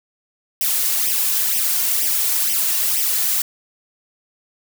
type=noise with flanger; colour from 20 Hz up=blue; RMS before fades=-19 dBFS; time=0.61-3.42 s; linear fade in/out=2 ms; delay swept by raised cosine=0.35 to 2.85 ms; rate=2.1 Hz; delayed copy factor=+0.8; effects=none